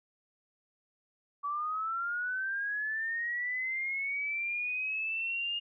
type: linear sweep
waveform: sine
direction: up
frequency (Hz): 1137 to 2845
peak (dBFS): -31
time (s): 1.43-5.6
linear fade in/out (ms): 20
effects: none